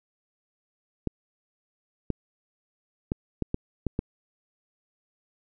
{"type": "clicks", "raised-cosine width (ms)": 3, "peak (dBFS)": -13, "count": 7, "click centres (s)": [1.073, 2.103, 3.119, 3.423, 3.544, 3.867, 3.991], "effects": []}